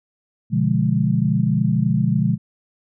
sine chord, B diminished seventh, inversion none, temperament equal, 123.47 / 146.83 / 174.61 / 207.7 Hz, B2 / D3 / F3 / Ab3, 0 / 0 / 0 / 0 cents, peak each -21 dBFS, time 0.5-2.38 s, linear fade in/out 50 ms, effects none

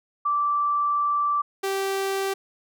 sine / sawtooth tone pair in turn, 1167 / 389.4 Hz, D6 / G4, -11 / -12 cents, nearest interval octave + perfect fifth, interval 1901 cents, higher first, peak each -20 dBFS, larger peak neither, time 0.25-1.42 / 1.63-2.34 s, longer first, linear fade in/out 10 ms, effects none

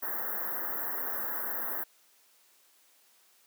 white band-stop noise, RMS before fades -34 dBFS, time 0.02-1.84 s, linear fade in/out 10 ms, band 1900 to 12000 Hz, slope 96 dB/octave, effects white hiss -64 dBFS RMS until 3.46 s + high-pass 300 Hz 12 dB/octave

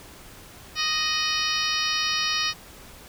harmonic tone with a mistuned harmonic, 622.3 Hz, D#5, in tune, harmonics 2 / 3 / 4 / 5 / 6 / 7 / 8 / 9, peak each -31 / -31 / -31 / -31 / -31 / -31 / -31 / -31 dBFS, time 0.75-2.54 s, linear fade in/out 50 ms, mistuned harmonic 5, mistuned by -58 cents, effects pink hiss -46 dBFS RMS until 3.08 s

